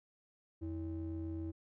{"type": "ring-modulated tone", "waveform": "triangle", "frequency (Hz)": 119.4, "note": "A#2", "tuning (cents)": 42, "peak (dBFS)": -33, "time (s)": [0.61, 1.52], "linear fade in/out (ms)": 20, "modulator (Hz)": 205, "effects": []}